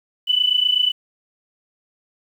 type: tone pair together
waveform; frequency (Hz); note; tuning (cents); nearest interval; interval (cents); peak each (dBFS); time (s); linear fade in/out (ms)
sine; 2972 / 3000; F#7 / F#7; +7 / +23; unison; 16; -18; 0.27-0.92; 20
effects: 8-bit